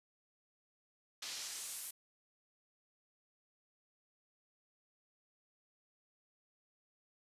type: noise with band-pass filter sweep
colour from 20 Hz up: pink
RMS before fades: -45 dBFS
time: 1.22-1.91 s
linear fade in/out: 5 ms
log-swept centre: 4300 to 12000 Hz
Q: 1.2
effects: resampled to 32000 Hz